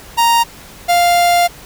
45% pulse tone pair in turn, 932.3 / 698.4 Hz, A#5 / F5, 0 / 0 cents, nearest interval perfect fourth, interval 500 cents, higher first, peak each -9 dBFS, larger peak neither, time 0.17-0.44 / 0.88-1.48 s, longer second, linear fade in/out 20 ms, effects pink hiss -37 dBFS RMS until 1.65 s

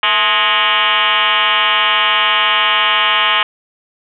sine tone with frequency modulation, 2057 Hz, C7, 30 cents flat, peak -10 dBFS, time 0.03-3.43 s, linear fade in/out 2 ms, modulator 200 Hz, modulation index 5.9, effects none

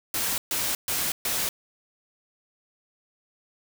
white noise bursts, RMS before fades -27 dBFS, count 4, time 0.14-1.49 s, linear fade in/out 2 ms, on 240 ms, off 130 ms, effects none

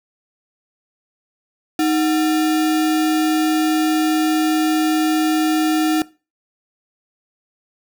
sine tone with sample-and-hold, 312.4 Hz, D#4, 7 cents sharp, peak -14 dBFS, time 1.79-6.02 s, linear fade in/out 2 ms, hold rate 1050 Hz, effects noise-tail reverb RT60 0.3 s tail -20 dB re dry

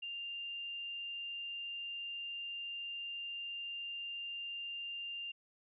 sine tone with frequency modulation, 2794 Hz, F7, in tune, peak -40 dBFS, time 0.02-5.32 s, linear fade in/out 10 ms, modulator 29.2 Hz, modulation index 0.36, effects none

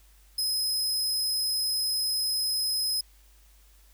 sawtooth tone, 5090 Hz, D#8, 39 cents sharp, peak -23 dBFS, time 0.38-3.01 s, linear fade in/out 5 ms, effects added 50 Hz sine -55 dBFS peak until 3.93 s + white hiss -62 dBFS RMS until 3.93 s

